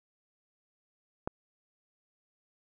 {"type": "click", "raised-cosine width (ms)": 1, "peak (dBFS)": -18, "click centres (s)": 1.275, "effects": []}